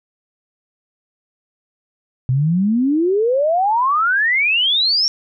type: exponential sweep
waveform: sine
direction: up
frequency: 123.47 to 5610 Hz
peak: -13 dBFS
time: 2.29-5.08 s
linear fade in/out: 0 ms
effects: none